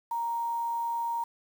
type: tone with quantisation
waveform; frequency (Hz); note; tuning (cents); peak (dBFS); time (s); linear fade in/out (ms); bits
sine; 932.3; A#5; 0; -28; 0.11-1.24; 5; 8
effects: none